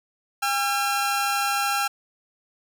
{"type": "tone pair together", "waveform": "sawtooth", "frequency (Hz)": [808.2, 1358], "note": ["G#5", "F6"], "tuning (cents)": [-47, -49], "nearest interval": "major sixth", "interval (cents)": 898, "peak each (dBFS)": -21, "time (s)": [0.42, 1.88], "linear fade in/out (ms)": 10, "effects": []}